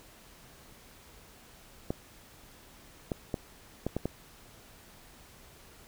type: clicks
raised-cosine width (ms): 2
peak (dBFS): -17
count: 6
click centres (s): 1.905 / 3.118 / 3.342 / 3.866 / 3.966 / 4.056
effects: pink hiss -55 dBFS RMS until 5.87 s